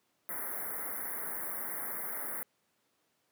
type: band-stop noise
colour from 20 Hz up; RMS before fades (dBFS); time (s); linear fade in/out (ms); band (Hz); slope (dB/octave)
white; -38; 0.29-2.43; 0; 2100 to 10000; 96
effects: pink hiss -75 dBFS RMS until 3.31 s + high-pass 200 Hz 12 dB/octave